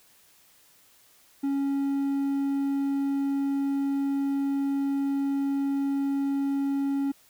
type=tone; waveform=triangle; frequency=277.2 Hz; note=C#4; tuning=in tune; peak=-22 dBFS; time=1.43-7.12 s; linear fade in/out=10 ms; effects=white hiss -59 dBFS RMS until 7.29 s